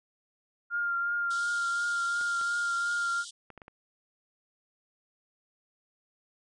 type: tone with vibrato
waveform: sine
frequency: 1400 Hz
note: F6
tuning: 4 cents sharp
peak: -27 dBFS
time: 0.7-3.25 s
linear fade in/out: 50 ms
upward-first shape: triangle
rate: 2.8 Hz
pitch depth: 23 cents each way
type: band-pass noise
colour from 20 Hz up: pink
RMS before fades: -44 dBFS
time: 1.3-3.31 s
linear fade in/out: 10 ms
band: 3100 to 9400 Hz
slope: 96 dB/octave
type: clicks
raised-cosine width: 0.5 ms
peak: -32 dBFS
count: 6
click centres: 2.212 / 2.413 / 3.503 / 3.577 / 3.618 / 3.681 s
effects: none